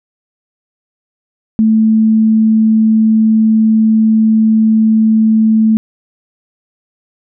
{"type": "tone", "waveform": "sine", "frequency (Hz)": 219.9, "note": "A3", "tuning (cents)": -1, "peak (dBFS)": -6, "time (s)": [1.59, 5.77], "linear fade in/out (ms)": 0, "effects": []}